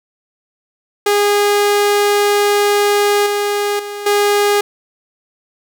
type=tone with level steps; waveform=sawtooth; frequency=410 Hz; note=G#4; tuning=22 cents flat; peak=-7 / -11 / -20 / -7 dBFS; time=1.06-4.61 s; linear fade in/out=5 ms; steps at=3.26 / 3.79 / 4.06 s; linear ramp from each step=5 ms; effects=none